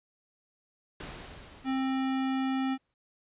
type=noise with exponential decay; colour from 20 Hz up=pink; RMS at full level=-40 dBFS; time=1-2.94 s; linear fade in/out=2 ms; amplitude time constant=420 ms
type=tone; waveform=square; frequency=264.5 Hz; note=C4; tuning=19 cents sharp; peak=-28 dBFS; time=1.64-2.78 s; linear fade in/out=50 ms
effects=resampled to 8000 Hz